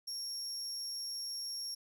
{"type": "tone with amplitude modulation", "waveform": "35% pulse", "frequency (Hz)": 5540, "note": "F8", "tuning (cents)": -15, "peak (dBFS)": -33, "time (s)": [0.07, 1.75], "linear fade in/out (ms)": 10, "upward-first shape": "sine", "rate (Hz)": 254, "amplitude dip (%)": 60, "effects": []}